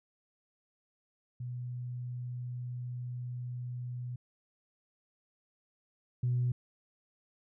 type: tone pair in turn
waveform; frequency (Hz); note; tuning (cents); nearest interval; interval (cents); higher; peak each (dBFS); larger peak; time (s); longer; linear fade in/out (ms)
sine; 123.4 / 123.4; B2 / B2; -1 / -1; unison; 0; neither; -36 / -26; second; 1.4-4.16 / 6.23-6.52; first; 5
effects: tanh soft clip ceiling -23 dBFS